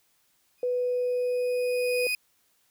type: tone with exponential growth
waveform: 35% pulse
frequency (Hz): 2489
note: D#7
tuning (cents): 0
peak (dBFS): -23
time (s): 0.58-2.15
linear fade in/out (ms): 2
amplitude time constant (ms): 340
type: tone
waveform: sine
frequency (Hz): 495.2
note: B4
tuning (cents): +5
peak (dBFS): -24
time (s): 0.63-2.07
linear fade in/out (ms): 2
effects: white hiss -68 dBFS RMS until 2.7 s